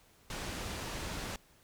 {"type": "low-pass noise", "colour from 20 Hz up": "pink", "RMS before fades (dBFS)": -40, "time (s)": [0.3, 1.36], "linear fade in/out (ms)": 2, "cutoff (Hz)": 8200, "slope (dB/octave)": 12, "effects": ["pink hiss -64 dBFS RMS until 1.63 s"]}